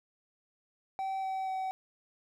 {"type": "tone with pitch steps", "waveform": "triangle", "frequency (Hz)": [770, 764.2, 758.5], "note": ["G5", "G5", "F#5"], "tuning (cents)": [-31, -44, 43], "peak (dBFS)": -30, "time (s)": [0.99, 1.71], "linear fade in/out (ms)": 0, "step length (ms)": 240, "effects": []}